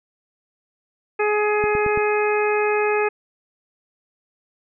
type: harmonic tone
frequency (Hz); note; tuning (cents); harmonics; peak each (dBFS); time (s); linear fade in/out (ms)
420; G#4; +19; 1 / 2 / 3 / 4 / 5 / 6; -19 / -25 / -28 / -29 / -31 / -27; 1.19-3.09; 10
type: click train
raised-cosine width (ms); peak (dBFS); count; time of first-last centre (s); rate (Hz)
3; -16; 4; 1.64-1.975; 8.96
effects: none